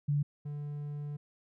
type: tone pair in turn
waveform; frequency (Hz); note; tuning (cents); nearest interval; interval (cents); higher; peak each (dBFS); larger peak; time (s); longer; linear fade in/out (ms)
sine / triangle; 144.9 / 146.33; D3 / D3; -23 / -6; unison; 17; second; -26 / -34; first; 0.08-0.23 / 0.45-1.17; second; 10
effects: none